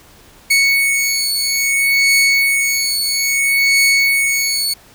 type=beating tone pair; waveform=sawtooth; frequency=2217 / 2217.6 Hz; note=C#7 / C#7; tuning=0 / 0 cents; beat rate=0.6 Hz; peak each=-12 dBFS; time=0.5-4.74 s; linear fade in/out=10 ms; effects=pink hiss -45 dBFS RMS until 4.94 s